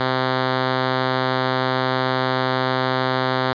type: tone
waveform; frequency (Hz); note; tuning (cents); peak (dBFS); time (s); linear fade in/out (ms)
5% pulse; 129.5; C3; -17; -7; 0-3.53; 2
effects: resampled to 11025 Hz